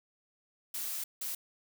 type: noise bursts at uneven times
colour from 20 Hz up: blue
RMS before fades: -37 dBFS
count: 2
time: 0.74-1.04 / 1.21-1.35 s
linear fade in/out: 5 ms
effects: none